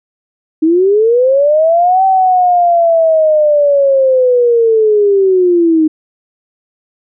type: linear two-way sweep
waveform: sine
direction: up then down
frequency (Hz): 308 to 771 to 308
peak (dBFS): -6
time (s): 0.62-5.88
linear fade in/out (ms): 10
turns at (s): 2.04
effects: none